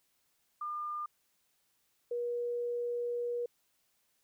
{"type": "tone pair in turn", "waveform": "sine", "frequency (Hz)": [1204, 480.2], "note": ["D6", "B4"], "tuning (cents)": [43, -49], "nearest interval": "octave + major third", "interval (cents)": 1592, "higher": "first", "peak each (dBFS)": [-35, -32], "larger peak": "second", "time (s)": [[0.61, 1.06], [2.11, 3.46]], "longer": "second", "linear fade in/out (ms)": 5, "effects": ["white hiss -75 dBFS RMS until 4.23 s"]}